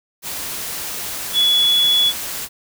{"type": "tone in noise", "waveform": "sine", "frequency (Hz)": 3400, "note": "G#7", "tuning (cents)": 40, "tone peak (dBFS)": -12, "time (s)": [1.33, 2.13], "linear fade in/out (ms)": 50, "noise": "white", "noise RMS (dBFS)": -27, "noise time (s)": [0.22, 2.49], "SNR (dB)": 12, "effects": []}